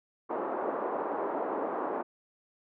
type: band-pass noise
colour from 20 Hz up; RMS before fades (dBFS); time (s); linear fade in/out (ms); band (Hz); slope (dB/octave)
pink; -33; 0.29-2.03; 20; 330 to 1100; 24
effects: none